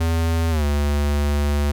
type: tone with pitch glide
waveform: square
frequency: 82.41 to 72.58 Hz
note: E2 to D2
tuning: 0 to -20 cents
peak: -18 dBFS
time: 0-1.72 s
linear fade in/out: 10 ms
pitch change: -220 cents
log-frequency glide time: 0.5-0.64 s
effects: none